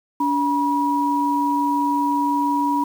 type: tone pair together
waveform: sine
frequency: 286.9 / 965 Hz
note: D4 / B5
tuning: -40 / -40 cents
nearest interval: octave + major sixth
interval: 2100 cents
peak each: -21 / -19 dBFS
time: 0.2-2.84 s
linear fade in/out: 5 ms
effects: 7-bit